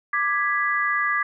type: chord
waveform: sine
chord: G# diminished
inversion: second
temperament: equal with one note detuned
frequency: 1182.1 / 1661.2 / 1975.5 Hz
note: D6 / G#6 / B6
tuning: +11 / 0 / 0 cents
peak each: -24 / -24 / -25 dBFS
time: 0.13-1.23 s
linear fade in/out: 5 ms
effects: none